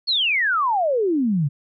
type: exponential sweep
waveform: sine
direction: down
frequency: 4464 to 133.6 Hz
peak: -17 dBFS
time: 0.07-1.49 s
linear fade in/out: 20 ms
effects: none